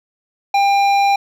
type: tone with hard clipping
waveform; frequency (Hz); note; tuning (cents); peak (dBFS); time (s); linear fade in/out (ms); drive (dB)
triangle; 798; G5; +31; -13; 0.54-1.16; 5; 15
effects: none